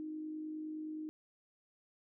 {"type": "tone with amplitude modulation", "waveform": "sine", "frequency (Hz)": 310, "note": "D#4", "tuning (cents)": -6, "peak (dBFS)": -38, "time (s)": [0, 1.09], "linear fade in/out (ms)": 0, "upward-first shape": "sine", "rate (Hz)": 49.7, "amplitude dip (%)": 35, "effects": []}